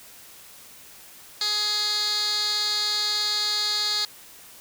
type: tone with band-pass filter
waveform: 15% pulse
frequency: 418.4 Hz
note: G#4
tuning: 13 cents sharp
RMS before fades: -25 dBFS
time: 1.41-4.05 s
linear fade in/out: 2 ms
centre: 4500 Hz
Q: 4.3
effects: white hiss -47 dBFS RMS until 4.6 s